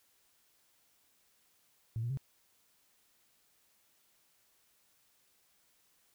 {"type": "tone with pitch steps", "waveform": "sine", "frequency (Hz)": [113.1, 118.9, 135.1], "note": ["A2", "A#2", "C#3"], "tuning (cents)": [48, 35, -44], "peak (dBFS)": -32, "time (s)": [1.96, 2.173], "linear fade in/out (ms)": 0, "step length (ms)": 71, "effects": ["tanh soft clip ceiling -28 dBFS", "white hiss -71 dBFS RMS until 6.14 s"]}